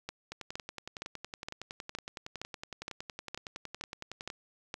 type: two click trains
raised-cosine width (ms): 0.2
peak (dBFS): -23 / -20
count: 44 / 11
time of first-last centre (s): 0.32-4.301 / 0.09-4.741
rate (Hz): 10.8 / 2.15
effects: 10-bit